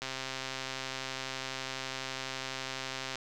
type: click train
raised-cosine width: 0.2 ms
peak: -19 dBFS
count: 415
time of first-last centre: 0.02-3.156 s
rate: 132 Hz
effects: none